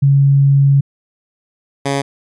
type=tone pair in turn; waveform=sine / 10% pulse; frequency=139.1 / 139.1 Hz; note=C#3 / C#3; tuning=+6 / +6 cents; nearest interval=unison; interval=0 cents; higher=neither; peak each=-7 dBFS; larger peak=neither; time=0.02-0.81 / 1.85-2.02 s; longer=first; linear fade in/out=10 ms; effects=resampled to 24000 Hz